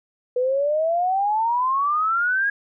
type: exponential sweep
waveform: sine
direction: up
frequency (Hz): 489.1 to 1661.2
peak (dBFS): -18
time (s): 0.36-2.5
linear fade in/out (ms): 5
effects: none